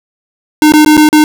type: tone with dropouts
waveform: square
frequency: 304.4 Hz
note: D#4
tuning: 38 cents flat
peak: -3 dBFS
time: 0.62-1.24 s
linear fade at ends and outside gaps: 1 ms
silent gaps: 0.721-0.737 / 0.848-0.861 / 0.969-0.976 / 1.089-1.128 s
effects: none